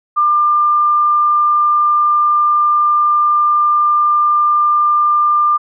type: tone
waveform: sine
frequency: 1196 Hz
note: D6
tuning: 31 cents sharp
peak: -9 dBFS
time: 0.16-5.58 s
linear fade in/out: 20 ms
effects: none